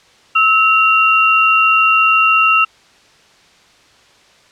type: tone pair together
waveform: sine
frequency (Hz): 1300 / 2757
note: E6 / F7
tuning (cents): -24 / -23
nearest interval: octave + minor second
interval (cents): 1301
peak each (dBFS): -11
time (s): 0.35-2.65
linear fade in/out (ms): 10
effects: white hiss -48 dBFS RMS until 4.51 s + low-pass 5000 Hz 12 dB/octave